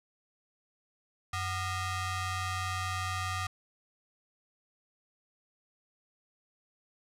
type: ring-modulated tone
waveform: sawtooth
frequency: 653 Hz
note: E5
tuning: 17 cents flat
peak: -25 dBFS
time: 1.33-3.47 s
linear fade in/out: 5 ms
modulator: 561 Hz
effects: low-pass 10000 Hz 12 dB/octave